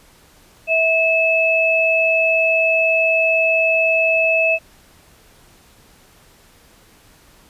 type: tone pair together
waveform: sine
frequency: 650 / 2602 Hz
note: E5 / E7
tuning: -24 / -23 cents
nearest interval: 2 octaves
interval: 2401 cents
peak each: -17 / -15 dBFS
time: 0.67-4.59 s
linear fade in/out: 50 ms
effects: pink hiss -50 dBFS RMS until 7.49 s + resampled to 32000 Hz